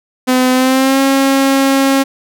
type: tone with pitch glide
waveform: sawtooth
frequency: 254.8 to 271.5 Hz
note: C4 to C#4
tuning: -46 to -36 cents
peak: -5 dBFS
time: 0.27-2.04 s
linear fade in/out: 20 ms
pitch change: +110 cents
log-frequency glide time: 0.52-1 s
effects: none